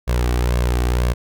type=tone with flanger; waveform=sawtooth; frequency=60.6 Hz; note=B1; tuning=32 cents flat; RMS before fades=-18 dBFS; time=0.07-1.14 s; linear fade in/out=20 ms; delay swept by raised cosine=1.8 to 2.67 ms; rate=2 Hz; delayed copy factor=+0.5; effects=none